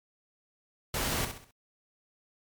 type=noise with echo; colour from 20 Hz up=pink; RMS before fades=-31 dBFS; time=0.94-1.25 s; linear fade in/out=2 ms; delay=65 ms; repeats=4; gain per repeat=-8 dB; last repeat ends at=1.51 s; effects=MP3 96 kbps